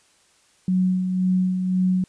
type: tone with tremolo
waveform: sine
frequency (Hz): 184.6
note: F#3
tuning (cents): -4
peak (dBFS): -16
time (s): 0.68-2.04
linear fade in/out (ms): 2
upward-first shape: sine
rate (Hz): 1.9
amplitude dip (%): 45
effects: white hiss -59 dBFS RMS until 2.08 s + resampled to 22050 Hz